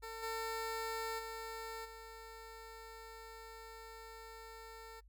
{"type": "tone with level steps", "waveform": "15% pulse", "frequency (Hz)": 450, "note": "A4", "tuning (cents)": 39, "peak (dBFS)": [-38, -32, -37, -44], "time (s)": [0.02, 5.01], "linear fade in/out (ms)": 20, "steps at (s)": [0.22, 1.18, 1.84], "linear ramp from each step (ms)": 20, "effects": ["noise-tail reverb RT60 0.1 s tail -26 dB re dry", "added 50 Hz sine -59 dBFS peak until 5.08 s"]}